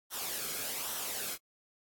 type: noise with flanger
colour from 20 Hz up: white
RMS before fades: -37 dBFS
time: 0.1-1.38 s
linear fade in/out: 50 ms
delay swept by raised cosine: 0.42 to 1.1 ms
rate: 1.2 Hz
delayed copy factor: -0.55
effects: AAC 64 kbps